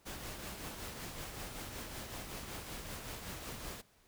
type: noise with tremolo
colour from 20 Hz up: pink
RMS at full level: -43 dBFS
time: 0.05-3.82 s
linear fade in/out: 20 ms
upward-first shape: triangle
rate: 5.3 Hz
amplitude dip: 45%
effects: pink hiss -68 dBFS RMS until 4.07 s